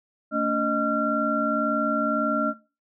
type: tone cluster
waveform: sine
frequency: 223.4 / 285.2 / 618 / 1370 Hz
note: A3 / C#4 / D#5 / F6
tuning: +27 / +49 / -12 / -34 cents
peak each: -28 / -27 / -27 / -25 dBFS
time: 0.31-2.54 s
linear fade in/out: 50 ms
effects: noise-tail reverb RT60 0.3 s tail -19 dB re dry